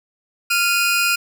sawtooth tone pair together, 1393 / 2482 Hz, F6 / D#7, -5 / -5 cents, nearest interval minor seventh, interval 1000 cents, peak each -15 dBFS, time 0.5-1.16 s, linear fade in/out 10 ms, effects none

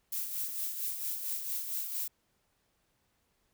violet noise with tremolo, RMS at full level -34 dBFS, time 0.12-2.08 s, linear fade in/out 5 ms, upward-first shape sine, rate 4.4 Hz, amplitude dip 50%, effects pink hiss -75 dBFS RMS until 3.53 s

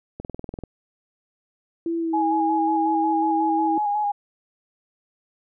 click train, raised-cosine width 2 ms, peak -19 dBFS, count 10, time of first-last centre 0.2-0.637 s, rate 20.6 Hz
sine tone with pitch glide, 334.1 to 323.1 Hz, E4 to E4, +23 to -35 cents, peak -22 dBFS, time 1.86-3.78 s, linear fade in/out 2 ms, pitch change -58 cents, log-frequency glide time 1.98-2.15 s
sine tone with vibrato, 830 Hz, G#5, 1 cent flat, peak -20 dBFS, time 2.13-4.12 s, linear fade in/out 10 ms, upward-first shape square, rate 5.5 Hz, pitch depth 26 cents each way
effects none

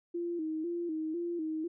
sine tone with vibrato, 329.3 Hz, E4, 2 cents flat, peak -32 dBFS, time 0.14-1.68 s, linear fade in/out 10 ms, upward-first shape square, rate 2 Hz, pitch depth 78 cents each way, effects none

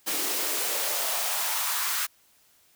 white noise with high-pass filter sweep, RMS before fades -28 dBFS, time 0.06-2.07 s, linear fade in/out 20 ms, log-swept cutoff 280 to 1300 Hz, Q 2.1, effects white hiss -62 dBFS RMS until 2.75 s

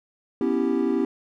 triangle chord, C# half-diminished seventh, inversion third, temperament equal, 246.9 / 277.2 / 329.6 / 392 Hz, B3 / C#4 / E4 / G4, 0 / 0 / 0 / 0 cents, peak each -24 dBFS, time 0.41-1.05 s, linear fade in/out 2 ms, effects none

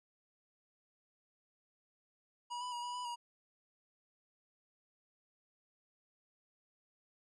square tone with pitch steps, 966 / 991 / 959 / 975 / 988 / 955 Hz, B5 / B5 / A#5 / B5 / B5 / A#5, -39 / +6 / +49 / -23 / 0 / +42 cents, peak -40 dBFS, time 2.5-3.16 s, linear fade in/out 20 ms, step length 110 ms, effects resampled to 22050 Hz

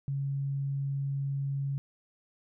sine tone, 138.59 Hz, C#3, in tune, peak -29 dBFS, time 0.08-1.78 s, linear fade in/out 0 ms, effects none

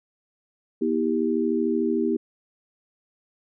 sine tone cluster, 241.4 / 322 / 395.3 Hz, B3 / E4 / G4, -39 / -41 / +15 cents, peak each -25 dBFS, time 0.81-2.17 s, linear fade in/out 10 ms, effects none

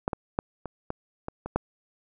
clicks, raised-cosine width 1 ms, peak -11 / -14 / -10 / -20 / -16 / -18 / -20 / -9 dBFS, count 8, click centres 0.079 / 0.132 / 0.389 / 0.657 / 0.904 / 1.284 / 1.46 / 1.56 s, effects none

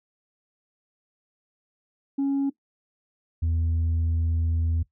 sine tone pair in turn, 276.6 / 82.23 Hz, C#4 / E2, -4 / -4 cents, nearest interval octave + major sixth, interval 2100 cents, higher first, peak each -19 dBFS, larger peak neither, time 2.18-2.5 / 3.42-4.83 s, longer second, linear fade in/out 10 ms, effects noise-tail reverb RT60 0.1 s tail -18 dB re dry + tanh soft clip ceiling -20 dBFS

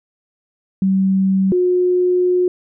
sine tone pair in turn, 191.6 / 361.1 Hz, G3 / F#4, -39 / -42 cents, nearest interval major seventh, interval 1097 cents, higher second, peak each -12 dBFS, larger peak neither, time 0.82-1.52 / 1.52-2.48 s, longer second, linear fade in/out 2 ms, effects none

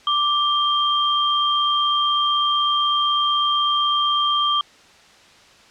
sine tone pair together, 1174.7 / 3184 Hz, D6 / G7, 0 / +26 cents, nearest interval octave + perfect fourth, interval 1726 cents, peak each -19 dBFS, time 0.07-4.61 s, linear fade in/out 2 ms, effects white hiss -49 dBFS RMS until 5.7 s + low-pass 5000 Hz 12 dB/octave

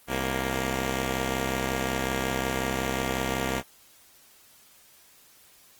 5% pulse tone pair together, 65.5 / 234 Hz, C2 / A#3, +2 / +7 cents, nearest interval octave + minor seventh, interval 2205 cents, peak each -17 / -19 dBFS, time 0.07-3.63 s, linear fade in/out 50 ms, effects white hiss -56 dBFS RMS until 5.79 s + Opus 24 kbps

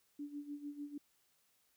sine tone with tremolo, 290 Hz, D4, 22 cents flat, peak -40 dBFS, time 0.19-0.98 s, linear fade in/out 5 ms, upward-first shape sine, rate 6.7 Hz, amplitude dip 75%, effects white hiss -75 dBFS RMS until 1.76 s

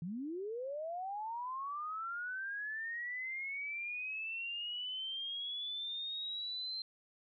sine linear sweep, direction up, 155.56 to 4141 Hz, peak -38 dBFS, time 0.02-6.82 s, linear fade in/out 2 ms, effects none

